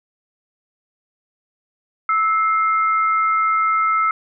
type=tone pair together; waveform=sine; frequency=1308 / 2110 Hz; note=E6 / C7; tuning=-14 / +14 cents; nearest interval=minor sixth; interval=828 cents; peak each=-15 / -24 dBFS; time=2.09-4.11 s; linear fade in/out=2 ms; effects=none